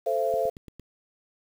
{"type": "chord", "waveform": "sine", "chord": "A minor", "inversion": "none", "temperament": "equal with one note detuned", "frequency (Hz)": [440, 523.3, 676.6], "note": ["A4", "C5", "E5"], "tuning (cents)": [0, 0, 45], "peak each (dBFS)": [-29, -27, -26], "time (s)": [0.06, 0.5], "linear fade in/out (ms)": 10}
{"type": "click train", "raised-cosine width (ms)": 3, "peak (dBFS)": -31, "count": 5, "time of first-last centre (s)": [0.34, 0.797], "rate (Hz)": 8.76}
{"effects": ["8-bit"]}